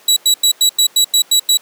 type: tone bursts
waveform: 25% pulse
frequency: 3909 Hz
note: B7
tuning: 19 cents flat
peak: -5 dBFS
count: 9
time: 0.08-1.573 s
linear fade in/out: 5 ms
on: 85 ms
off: 91 ms
effects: pink hiss -45 dBFS RMS until 1.61 s + high-pass 400 Hz 12 dB/octave